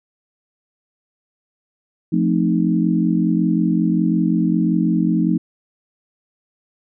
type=chord; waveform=sine; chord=F dominant seventh; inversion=none; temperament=equal; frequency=174.61 / 220 / 261.6 / 311.1 Hz; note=F3 / A3 / C4 / Eb4; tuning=0 / 0 / 0 / 0 cents; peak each=-18 / -20 / -23 / -20 dBFS; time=2.12-5.38 s; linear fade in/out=10 ms; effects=none